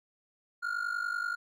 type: ring-modulated tone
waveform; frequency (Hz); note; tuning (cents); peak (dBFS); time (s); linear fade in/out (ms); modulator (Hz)
triangle; 1414; F6; +21; -26; 0.62-1.36; 20; 25.2
effects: none